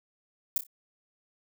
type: noise with echo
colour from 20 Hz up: violet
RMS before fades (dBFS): -26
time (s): 0.56-0.58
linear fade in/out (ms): 2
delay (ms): 29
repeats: 3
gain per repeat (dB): -10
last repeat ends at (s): 0.667
effects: none